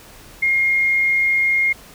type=tone; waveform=sine; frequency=2135 Hz; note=C7; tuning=34 cents sharp; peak=-14 dBFS; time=0.42-1.73 s; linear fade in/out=10 ms; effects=pink hiss -43 dBFS RMS until 1.94 s